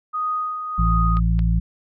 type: tone with tremolo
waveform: sine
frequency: 1244.5 Hz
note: D#6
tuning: in tune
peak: -20 dBFS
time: 0.13-1.2 s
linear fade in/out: 20 ms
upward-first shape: sine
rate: 1.5 Hz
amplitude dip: 50%
type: harmonic tone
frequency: 56.1 Hz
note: A1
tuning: 34 cents sharp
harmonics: 1 / 2 / 3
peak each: -17 / -24 / -22 dBFS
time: 0.78-1.6 s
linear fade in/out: 10 ms
type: clicks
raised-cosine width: 0.3 ms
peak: -21 dBFS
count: 2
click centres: 1.17 / 1.392 s
effects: none